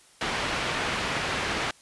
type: low-pass noise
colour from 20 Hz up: white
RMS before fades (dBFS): -29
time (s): 0.21-1.71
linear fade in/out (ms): 2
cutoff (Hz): 2500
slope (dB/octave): 12
effects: white hiss -56 dBFS RMS until 1.81 s + resampled to 24000 Hz